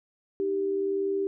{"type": "tone pair together", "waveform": "sine", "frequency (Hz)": [311.1, 392], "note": ["D#4", "G4"], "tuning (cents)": [0, 0], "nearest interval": "major third", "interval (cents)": 400, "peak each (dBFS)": [-35, -25], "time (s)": [0.4, 1.27], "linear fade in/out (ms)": 0, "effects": []}